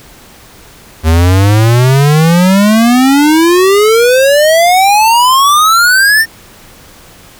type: exponential sweep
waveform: square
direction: up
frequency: 77.78 to 1833 Hz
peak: -5 dBFS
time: 1.03-6.26 s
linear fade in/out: 50 ms
effects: pink hiss -37 dBFS RMS until 7.39 s